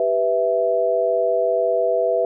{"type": "chord", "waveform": "sine", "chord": "E minor", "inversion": "first", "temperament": "equal", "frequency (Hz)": [392, 493.9, 659.3], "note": ["G4", "B4", "E5"], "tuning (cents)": [0, 0, 0], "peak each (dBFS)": [-25, -20, -19], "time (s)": [0, 2.25], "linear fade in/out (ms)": 2, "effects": []}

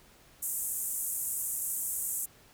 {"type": "band-pass noise", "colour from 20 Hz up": "pink", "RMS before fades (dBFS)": -34, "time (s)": [0.42, 2.26], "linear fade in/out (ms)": 10, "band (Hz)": [7500, 15000], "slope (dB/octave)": 48, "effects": ["pink hiss -59 dBFS RMS until 2.53 s"]}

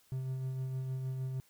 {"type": "tone with tremolo", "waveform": "triangle", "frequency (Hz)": 130.81, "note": "C3", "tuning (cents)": 0, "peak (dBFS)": -31, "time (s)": [0.12, 1.4], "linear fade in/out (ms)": 0, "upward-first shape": "sine", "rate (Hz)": 6.5, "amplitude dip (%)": 30, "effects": ["white hiss -67 dBFS RMS until 1.49 s"]}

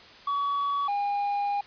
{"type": "tone pair in turn", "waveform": "triangle", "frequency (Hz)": [1132, 811.6], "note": ["C#6", "G#5"], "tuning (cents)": [36, -40], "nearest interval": "tritone", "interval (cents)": 576, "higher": "first", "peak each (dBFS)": -23, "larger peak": "neither", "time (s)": [[0.27, 0.88], [0.88, 1.61]], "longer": "second", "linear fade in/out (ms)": 5, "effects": ["white hiss -49 dBFS RMS until 1.66 s", "resampled to 11025 Hz"]}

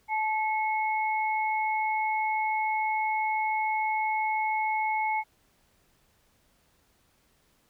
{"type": "tone pair together", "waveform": "sine", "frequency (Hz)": [867, 2185], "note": ["A5", "C#7"], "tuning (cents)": [-26, -26], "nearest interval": "octave + major third", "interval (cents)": 1600, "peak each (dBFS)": [-26, -31], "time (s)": [0.08, 5.24], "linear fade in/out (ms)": 50, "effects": ["pink hiss -67 dBFS RMS until 7.69 s"]}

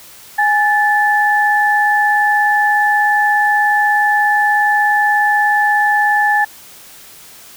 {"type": "tone pair together", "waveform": "sine", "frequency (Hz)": [830.6, 1747.3], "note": ["G#5", "A6"], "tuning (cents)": [0, -13], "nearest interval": "octave + minor second", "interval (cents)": 1287, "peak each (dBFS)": -13, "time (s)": [0.38, 6.45], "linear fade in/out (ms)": 10, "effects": ["white hiss -39 dBFS RMS until 7.56 s"]}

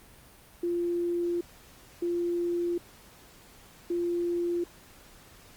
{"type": "tone bursts at uneven times", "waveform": "sine", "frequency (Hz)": 346.6, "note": "F4", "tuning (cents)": -13, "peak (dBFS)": -26, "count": 3, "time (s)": [[0.63, 1.41], [2.02, 2.78], [3.9, 4.64]], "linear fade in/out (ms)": 5, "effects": ["pink hiss -54 dBFS RMS until 5.56 s", "Opus 32 kbps"]}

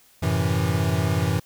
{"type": "chord", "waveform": "square", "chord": "F# half-diminished seventh", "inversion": "none", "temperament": "equal with one note detuned", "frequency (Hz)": [93.25, 110, 130.81, 164.81], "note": ["F#2", "A2", "C3", "E3"], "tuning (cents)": [14, 0, 0, 0], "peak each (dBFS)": [-25, -27, -29, -26], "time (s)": [0.22, 1.4], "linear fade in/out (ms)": 10, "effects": ["white hiss -56 dBFS RMS until 1.45 s"]}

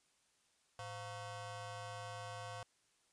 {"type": "ring-modulated tone", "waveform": "20% pulse", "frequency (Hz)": 407.2, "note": "G#4", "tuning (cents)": -34, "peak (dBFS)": -37, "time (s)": [0.79, 2.63], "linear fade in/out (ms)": 2, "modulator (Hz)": 297, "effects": ["white hiss -75 dBFS RMS until 3.12 s", "resampled to 22050 Hz"]}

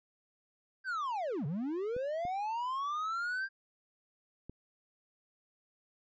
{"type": "linear two-way sweep", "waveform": "triangle", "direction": "down then up", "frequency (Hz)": [1599, 130.81, 1599], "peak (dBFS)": -31, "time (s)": [0.84, 3.49], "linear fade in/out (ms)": 50, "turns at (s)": 1.46}
{"type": "clicks", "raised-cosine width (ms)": 3, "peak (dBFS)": -32, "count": 3, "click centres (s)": [1.965, 2.252, 4.496]}
{"effects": ["resampled to 16000 Hz"]}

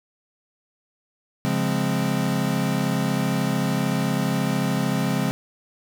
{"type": "chord", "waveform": "square", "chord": "Db major seventh", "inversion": "none", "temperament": "equal", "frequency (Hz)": [138.59, 174.61, 207.7, 261.6], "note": ["Db3", "F3", "Ab3", "C4"], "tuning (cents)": [0, 0, 0, 0], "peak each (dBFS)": [-27, -27, -27, -28], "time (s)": [1.45, 5.31], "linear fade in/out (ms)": 0, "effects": []}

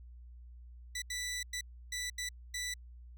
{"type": "tone bursts at uneven times", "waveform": "15% pulse", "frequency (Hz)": 1975.5, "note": "B6", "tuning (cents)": 0, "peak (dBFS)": -30, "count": 6, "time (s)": [[0.95, 1.02], [1.1, 1.43], [1.53, 1.61], [1.92, 2.1], [2.18, 2.29], [2.54, 2.74]], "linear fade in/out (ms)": 5, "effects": ["added 60 Hz sine -49 dBFS peak until 3.17 s"]}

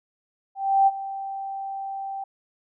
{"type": "tone with ADSR envelope", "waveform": "sine", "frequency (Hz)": 782, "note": "G5", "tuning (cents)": -4, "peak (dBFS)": -13, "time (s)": [0.55, 2.24], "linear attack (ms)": 320, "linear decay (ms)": 34, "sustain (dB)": -16, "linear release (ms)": 5, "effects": []}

